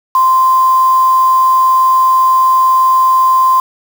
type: tone with quantisation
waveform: sine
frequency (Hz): 1041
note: C6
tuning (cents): -9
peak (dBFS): -6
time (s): 0.15-3.6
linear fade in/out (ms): 2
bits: 4
effects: none